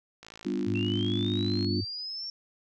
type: click train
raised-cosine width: 0.2 ms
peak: -28 dBFS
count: 79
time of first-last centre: 0.23-1.646 s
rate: 55.1 Hz
type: chord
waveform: sine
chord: G dominant seventh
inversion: none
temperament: equal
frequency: 196 / 246.9 / 293.7 / 349.2 Hz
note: G3 / B3 / D4 / F4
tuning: 0 / 0 / 0 / 0 cents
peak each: -33 dBFS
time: 0.45-1.81 s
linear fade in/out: 10 ms
type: tone with pitch glide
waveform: sine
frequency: 105.7 to 100 Hz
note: G#2 to G2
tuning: +31 to +35 cents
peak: -30 dBFS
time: 0.66-1.85 s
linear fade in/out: 20 ms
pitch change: -96 cents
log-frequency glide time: 1.16-1.7 s
type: linear sweep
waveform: sine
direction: up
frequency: 2681 to 5510 Hz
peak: -34 dBFS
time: 0.75-2.3 s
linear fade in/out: 2 ms
effects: none